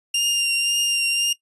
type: tone with vibrato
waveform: sawtooth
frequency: 2794 Hz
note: F7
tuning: in tune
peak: -15 dBFS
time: 0.14-1.33 s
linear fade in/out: 5 ms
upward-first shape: triangle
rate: 1.9 Hz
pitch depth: 21 cents each way
effects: noise-tail reverb RT60 0.1 s tail -18 dB re dry + resampled to 24000 Hz